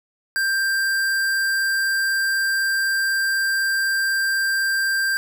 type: tone with hard clipping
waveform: sine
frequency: 1581 Hz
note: G6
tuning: 14 cents sharp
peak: -20 dBFS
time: 0.36-5.17 s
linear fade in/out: 0 ms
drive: 18 dB
effects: none